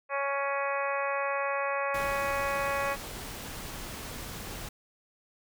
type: harmonic tone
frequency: 278.4 Hz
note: C#4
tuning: 8 cents sharp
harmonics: 2 / 3 / 4 / 5 / 6 / 7 / 8 / 9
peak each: -32 / -37 / -33 / -40 / -38 / -39 / -42 / -39 dBFS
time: 0.09-2.97 s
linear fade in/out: 50 ms
type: noise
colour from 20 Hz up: pink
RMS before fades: -40 dBFS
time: 1.94-4.69 s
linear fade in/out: 5 ms
effects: none